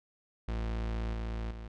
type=tone with level steps; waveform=40% pulse; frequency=56 Hz; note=A1; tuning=31 cents sharp; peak=-31 / -33 / -40 dBFS; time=0.48-1.68 s; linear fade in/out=5 ms; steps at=1.13 / 1.51 s; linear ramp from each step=5 ms; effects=low-pass 4000 Hz 12 dB/octave